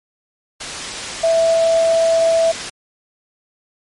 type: tone in noise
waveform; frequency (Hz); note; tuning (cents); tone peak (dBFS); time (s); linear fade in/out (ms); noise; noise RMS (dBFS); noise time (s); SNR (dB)
sine; 659.3; E5; 0; -11; 1.23-2.52; 10; white; -25; 0.6-2.7; +11
effects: low-pass 7000 Hz 12 dB/octave + MP3 48 kbps